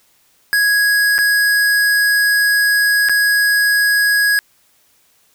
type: tone with dropouts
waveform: square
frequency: 1661.2 Hz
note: G#6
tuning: in tune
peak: -12 dBFS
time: 0.53-4.39 s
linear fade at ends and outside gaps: 0 ms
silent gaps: 1.181-1.188 / 3.087-3.095 s
effects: white hiss -56 dBFS RMS until 5.34 s